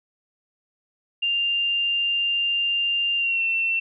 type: tone with pitch glide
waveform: sine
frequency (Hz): 2794 to 2697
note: F7 to E7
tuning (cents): 0 to +39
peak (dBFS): -20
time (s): 1.22-3.8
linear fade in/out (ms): 10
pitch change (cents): -61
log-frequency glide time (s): 3.17-3.44
effects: none